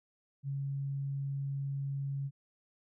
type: tone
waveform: sine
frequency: 138.59 Hz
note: C#3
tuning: in tune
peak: -33 dBFS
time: 0.43-2.31 s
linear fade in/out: 50 ms
effects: none